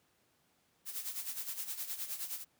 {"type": "noise with tremolo", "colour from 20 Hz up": "blue", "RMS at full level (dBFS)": -38, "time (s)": [0.85, 2.45], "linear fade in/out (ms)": 50, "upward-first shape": "sine", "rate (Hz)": 9.6, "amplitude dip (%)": 70, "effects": ["pink hiss -73 dBFS RMS until 2.59 s", "high-pass 100 Hz 12 dB/octave"]}